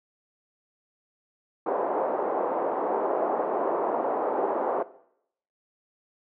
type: band-pass noise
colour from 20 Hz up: pink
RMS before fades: -27 dBFS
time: 1.66-4.83 s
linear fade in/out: 5 ms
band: 380 to 940 Hz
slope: 24 dB/octave
effects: noise-tail reverb RT60 0.7 s tail -17 dB re dry